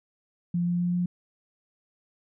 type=tone with pitch steps; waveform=sine; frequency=173.9 / 175.01 / 176.12 / 177.25 Hz; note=F3 / F3 / F3 / F3; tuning=-7 / +4 / +15 / +26 cents; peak=-23 dBFS; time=0.54-1.06 s; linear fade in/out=5 ms; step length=130 ms; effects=none